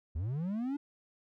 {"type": "linear sweep", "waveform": "triangle", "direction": "up", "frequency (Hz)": [69.7, 293.7], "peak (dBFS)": -30, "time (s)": [0.15, 0.77], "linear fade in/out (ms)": 10, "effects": []}